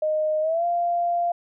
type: tone with pitch glide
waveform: sine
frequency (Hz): 618 to 693.7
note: D#5 to F5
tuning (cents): -12 to -12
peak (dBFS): -20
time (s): 0.02-1.32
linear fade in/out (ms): 5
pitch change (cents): +200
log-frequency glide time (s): 0.41-0.65
effects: none